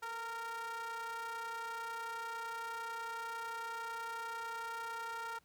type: ring-modulated tone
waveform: square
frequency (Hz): 233.1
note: A#3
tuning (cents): 0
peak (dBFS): -38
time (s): 0.02-5.39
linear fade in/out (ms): 10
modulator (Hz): 1150
effects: pink hiss -72 dBFS RMS until 5.44 s + high-pass 60 Hz 12 dB/octave